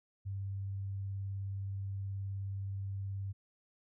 sine tone with vibrato, 98 Hz, G2, in tune, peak -36 dBFS, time 0.25-3.33 s, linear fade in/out 20 ms, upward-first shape sine, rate 19 Hz, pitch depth 12 cents each way, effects none

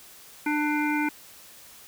harmonic tone, 298.3 Hz, D4, 27 cents sharp, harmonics 1 / 3 / 5 / 7 / 8, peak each -25 / -30 / -32 / -33 / -34 dBFS, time 0.46-1.09 s, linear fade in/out 5 ms, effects white hiss -49 dBFS RMS until 1.87 s

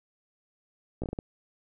slowing click train, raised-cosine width 2 ms, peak -20 dBFS, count 6, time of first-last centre 1.02-1.189 s, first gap 16 ms, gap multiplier 1.38, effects none

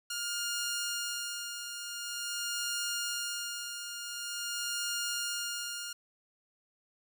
10% pulse tone with tremolo, 1414 Hz, F6, 21 cents sharp, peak -24 dBFS, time 0.1-5.93 s, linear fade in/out 5 ms, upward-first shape sine, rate 0.46 Hz, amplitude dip 55%, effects none

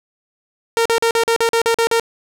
sawtooth tone bursts, 459.9 Hz, A#4, 23 cents flat, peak -9 dBFS, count 10, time 0.77-1.998 s, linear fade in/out 0 ms, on 85 ms, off 42 ms, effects low-pass 11000 Hz 12 dB/octave + 7-bit

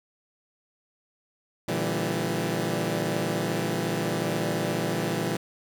15% pulse chord, E half-diminished seventh, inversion second, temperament equal with one note detuned, 116.54 / 146.83 / 167.69 / 196 Hz, Bb2 / D3 / E3 / G3, 0 / 0 / +30 / 0 cents, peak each -26 / -27 / -23 / -25 dBFS, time 1.68-5.37 s, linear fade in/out 5 ms, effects none

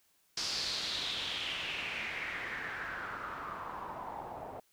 white noise with low-pass filter sweep, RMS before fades -39 dBFS, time 0.37-4.6 s, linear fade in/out 5 ms, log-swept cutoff 5200 to 700 Hz, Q 4.2, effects white hiss -71 dBFS RMS until 4.72 s

